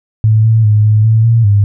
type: tone with pitch steps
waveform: sine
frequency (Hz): 109.2 / 111.8 / 106 / 107.3 / 111.2 / 115.2 / 101.8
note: A2 / A2 / G#2 / A2 / A2 / A#2 / G#2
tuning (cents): -13 / +28 / +36 / -43 / +19 / -20 / -34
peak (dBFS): -5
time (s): 0.24-1.64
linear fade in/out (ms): 0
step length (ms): 200
effects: none